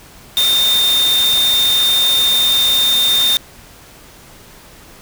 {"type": "tone in noise", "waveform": "sine", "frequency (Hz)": 3634, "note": "A#7", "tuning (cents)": -45, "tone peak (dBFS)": -11, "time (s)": [0.37, 3.37], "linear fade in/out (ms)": 0, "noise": "white", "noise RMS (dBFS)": -21, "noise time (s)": [0.37, 3.37], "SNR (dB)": 7, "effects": ["pink hiss -41 dBFS RMS until 5.01 s"]}